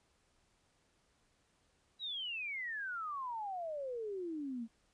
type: exponential sweep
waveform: sine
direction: down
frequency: 3951 to 220 Hz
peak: -38 dBFS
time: 1.99-4.68 s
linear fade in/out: 50 ms
effects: pink hiss -74 dBFS RMS until 4.93 s + resampled to 22050 Hz